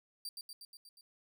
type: tone with echo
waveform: sawtooth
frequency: 4689 Hz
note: D8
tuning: 4 cents flat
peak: -37 dBFS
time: 0.25-0.29 s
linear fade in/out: 2 ms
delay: 120 ms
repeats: 6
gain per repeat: -3 dB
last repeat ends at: 1.01 s
effects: none